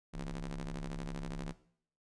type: ring-modulated tone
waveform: sawtooth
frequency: 69.3 Hz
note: C#2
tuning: in tune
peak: -32 dBFS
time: 0.13-1.53 s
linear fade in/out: 20 ms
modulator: 97.7 Hz
effects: noise-tail reverb RT60 0.6 s tail -17 dB re dry + resampled to 22050 Hz